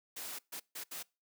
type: noise bursts at uneven times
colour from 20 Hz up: white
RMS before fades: -43 dBFS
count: 4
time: 0.16-0.39 / 0.52-0.6 / 0.75-0.84 / 0.91-1.03 s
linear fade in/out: 10 ms
effects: noise-tail reverb RT60 0.3 s tail -25 dB re dry + high-pass 200 Hz 12 dB/octave